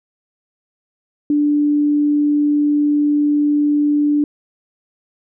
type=tone; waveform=sine; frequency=293.8 Hz; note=D4; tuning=1 cent sharp; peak=-12 dBFS; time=1.3-4.24 s; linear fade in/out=2 ms; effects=none